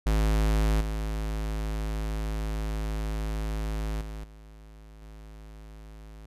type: tone with level steps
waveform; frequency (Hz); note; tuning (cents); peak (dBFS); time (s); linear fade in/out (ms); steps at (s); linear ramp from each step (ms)
square; 53.2; G#1; +42; -22 / -29 / -36 / -47 / -44; 0.06-6.26; 5; 0.81 / 4.01 / 4.24 / 5.02; 2
effects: resampled to 32000 Hz